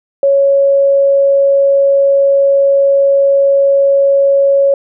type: tone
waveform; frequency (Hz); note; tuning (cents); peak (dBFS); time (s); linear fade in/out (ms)
sine; 554.4; C#5; 0; -6; 0.23-4.74; 2
effects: none